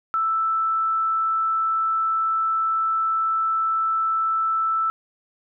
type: tone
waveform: sine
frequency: 1321 Hz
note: E6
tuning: 3 cents sharp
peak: -19 dBFS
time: 0.14-4.9 s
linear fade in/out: 0 ms
effects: none